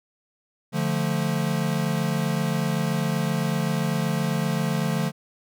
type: chord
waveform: square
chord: D minor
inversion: none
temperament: equal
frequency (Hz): 146.83 / 174.61 / 220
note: D3 / F3 / A3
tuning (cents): 0 / 0 / 0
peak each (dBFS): -27 / -27 / -29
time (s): 0.72-5.12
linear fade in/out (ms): 50
effects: none